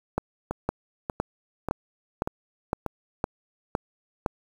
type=two click trains; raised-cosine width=1 ms; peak=-10 / -14 dBFS; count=9 / 5; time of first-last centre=0.18-4.262 / 0.51-2.863 s; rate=1.96 / 1.7 Hz; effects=7-bit